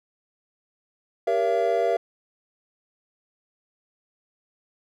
triangle chord, G diminished seventh, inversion none, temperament just, 392 / 470.4 / 564.5 / 677.4 Hz, G4 / Bb4 / Db5 / Fb5, 0 / +16 / +31 / +47 cents, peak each -26 / -23 / -27 / -21 dBFS, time 1.27-1.97 s, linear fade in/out 5 ms, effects none

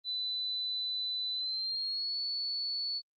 sine tone with pitch glide, 3998 to 4436 Hz, B7 to C#8, +20 to 0 cents, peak -32 dBFS, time 0.04-3.02 s, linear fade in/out 50 ms, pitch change +180 cents, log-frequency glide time 1.33-2.18 s, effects Opus 24 kbps

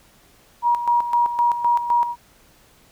sine tone with tremolo, 954 Hz, A#5, 40 cents sharp, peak -14 dBFS, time 0.62-2.16 s, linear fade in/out 50 ms, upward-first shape square, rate 3.9 Hz, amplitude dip 65%, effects pink hiss -54 dBFS RMS until 2.91 s

